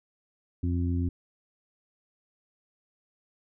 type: harmonic tone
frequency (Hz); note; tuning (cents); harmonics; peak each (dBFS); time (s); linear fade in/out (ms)
87.31; F2; 0; 1 / 2 / 3 / 4; -26 / -36 / -31 / -42; 0.63-1.09; 5
effects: none